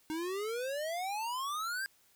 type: exponential sweep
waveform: square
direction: up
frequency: 307.3 to 1628 Hz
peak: -35 dBFS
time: 0.1-1.86 s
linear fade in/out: 0 ms
effects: white hiss -67 dBFS RMS until 2.15 s